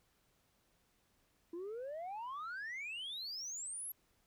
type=exponential sweep; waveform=sine; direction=up; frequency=329.6 to 11730 Hz; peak=-39 dBFS; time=1.53-3.92 s; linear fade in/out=5 ms; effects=tanh soft clip ceiling -40 dBFS + pink hiss -75 dBFS RMS until 4.26 s